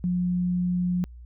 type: tone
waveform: sine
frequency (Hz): 178.8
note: F3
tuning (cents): +41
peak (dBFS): -22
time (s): 0.04-1.04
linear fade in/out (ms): 0
effects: added 60 Hz sine -41 dBFS peak until 1.25 s